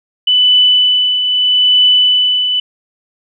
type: tone with tremolo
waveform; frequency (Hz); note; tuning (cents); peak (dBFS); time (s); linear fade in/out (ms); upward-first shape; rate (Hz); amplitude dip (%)
sine; 2990; F#7; +17; -5; 0.27-2.6; 5; triangle; 0.79; 55
effects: none